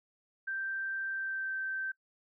sine tone with pitch glide, 1568 to 1554.5 Hz, G6 to G6, 0 to -15 cents, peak -33 dBFS, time 0.47-1.92 s, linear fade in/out 10 ms, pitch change -15 cents, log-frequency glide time 1.11-1.53 s, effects noise-tail reverb RT60 0.1 s tail -22 dB re dry

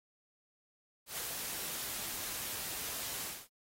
white noise with ADSR envelope, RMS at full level -38 dBFS, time 1.06-3.48 s, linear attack 120 ms, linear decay 27 ms, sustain -2 dB, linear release 240 ms, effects AAC 48 kbps

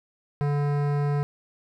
sine tone with hard clipping, 144.6 Hz, D3, 27 cents flat, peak -24 dBFS, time 0.41-1.23 s, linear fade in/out 0 ms, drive 17 dB, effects none

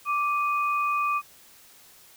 sine tone pair together, 1170 / 2495 Hz, D6 / D#7, -7 / +4 cents, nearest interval octave + minor second, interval 1311 cents, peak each -23 / -31 dBFS, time 0.05-1.22 s, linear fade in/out 50 ms, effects white hiss -53 dBFS RMS until 2.16 s

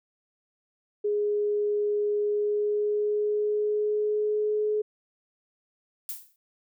sine tone with pitch glide, 415.3 to 424.3 Hz, G#4 to G#4, 0 to +37 cents, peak -23 dBFS, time 1.04-4.82 s, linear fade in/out 10 ms, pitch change +37 cents, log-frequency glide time 2.19-4.7 s
violet noise with exponential decay, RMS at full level -31 dBFS, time 6.09-6.36 s, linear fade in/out 1 ms, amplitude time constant 57 ms
effects none

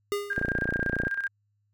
square tone with exponential decay, 407.5 Hz, G#4, 33 cents flat, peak -24 dBFS, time 0.12-0.56 s, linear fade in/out 0 ms, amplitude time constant 94 ms
sine tone with tremolo, 1604 Hz, G6, 39 cents sharp, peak -25 dBFS, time 0.3-1.28 s, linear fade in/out 5 ms, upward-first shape square, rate 16 Hz, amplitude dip 65%
click train, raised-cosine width 2 ms, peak -16 dBFS, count 21, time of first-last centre 0.38-1.07 s, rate 29 Hz
effects added 103 Hz sine -69 dBFS peak until 1.73 s

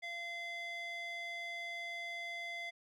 square tone with band-pass filter, 687 Hz, F5, 29 cents flat, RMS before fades -43 dBFS, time 0.02-2.71 s, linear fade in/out 20 ms, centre 2400 Hz, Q 2.6, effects none

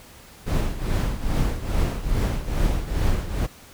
brown noise with tremolo, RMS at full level -19 dBFS, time 0.46-3.47 s, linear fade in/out 20 ms, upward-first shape triangle, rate 2.4 Hz, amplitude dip 80%, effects pink hiss -47 dBFS RMS until 3.73 s

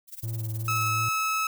violet noise with tremolo, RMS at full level -38 dBFS, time 0.07-0.92 s, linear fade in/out 50 ms, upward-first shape sine, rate 19 Hz, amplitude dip 90%
triangle tone with vibrato, 111.5 Hz, A2, 23 cents sharp, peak -27 dBFS, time 0.23-1.09 s, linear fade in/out 5 ms, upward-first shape triangle, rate 2.6 Hz, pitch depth 35 cents each way
30% pulse tone, 1296 Hz, E6, 30 cents flat, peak -22 dBFS, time 0.68-1.47 s, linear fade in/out 2 ms
effects none

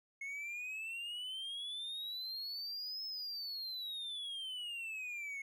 triangle exponential two-way sweep, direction up then down, 2175 to 5220 to 2175 Hz, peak -39 dBFS, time 0.21-5.42 s, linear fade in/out 5 ms, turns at 3.05 s, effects none

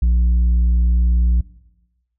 triangle tone with tanh clipping, 59.3 Hz, A#1, 30 cents sharp, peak -13 dBFS, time 0.02-1.41 s, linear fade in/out 5 ms, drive 9 dB, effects noise-tail reverb RT60 1.0 s tail -19 dB re dry

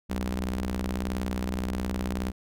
sawtooth ring-modulated tone, 61.74 Hz, B1, in tune, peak -21 dBFS, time 0.09-2.32 s, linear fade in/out 20 ms, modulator 133 Hz, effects none

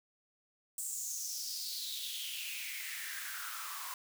white noise with high-pass filter sweep, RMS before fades -41 dBFS, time 0.78-3.94 s, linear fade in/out 2 ms, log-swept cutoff 8100 to 1000 Hz, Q 5.1, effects none

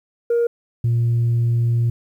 sine tone pair in turn, 470.6 / 117.65 Hz, A#4 / A#2, +16 / +16 cents, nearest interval 2 octaves, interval 2400 cents, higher first, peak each -13 dBFS, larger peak neither, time 0.3-0.47 / 0.84-1.9 s, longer second, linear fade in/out 5 ms, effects tanh soft clip ceiling -13 dBFS + 9-bit

